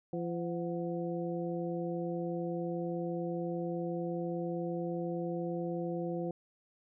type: harmonic tone with a mistuned harmonic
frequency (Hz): 171.3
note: F3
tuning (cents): -33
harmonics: 1 / 2 / 3 / 4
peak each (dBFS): -37 / -37 / -39 / -45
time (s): 0.13-6.31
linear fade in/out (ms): 2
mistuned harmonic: 4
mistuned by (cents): +110
effects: none